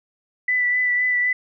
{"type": "tone with vibrato", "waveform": "sine", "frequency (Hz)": 1983, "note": "B6", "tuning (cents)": 7, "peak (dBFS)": -17, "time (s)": [0.48, 1.33], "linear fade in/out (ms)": 5, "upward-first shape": "sine", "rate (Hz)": 3.9, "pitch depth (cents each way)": 18, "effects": []}